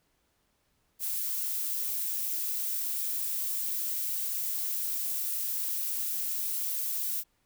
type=noise; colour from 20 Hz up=violet; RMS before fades=-32 dBFS; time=0.99-7.24 s; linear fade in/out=50 ms; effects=pink hiss -73 dBFS RMS until 7.45 s